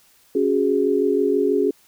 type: chord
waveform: sine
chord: C# suspended fourth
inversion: none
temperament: just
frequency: 277.2 / 369.6 / 415.8 Hz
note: C#4 / F#4 / G#4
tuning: 0 / -2 / +2 cents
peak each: -22 / -21 / -19 dBFS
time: 0.35-1.71 s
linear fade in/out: 5 ms
effects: white hiss -56 dBFS RMS until 1.87 s